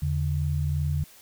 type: tone pair together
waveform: sine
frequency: 81.72 / 144.4 Hz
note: E2 / D3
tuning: -14 / -29 cents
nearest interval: minor seventh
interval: 985 cents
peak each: -26 dBFS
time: 0.02-1.04 s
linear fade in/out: 5 ms
effects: white hiss -52 dBFS RMS until 1.21 s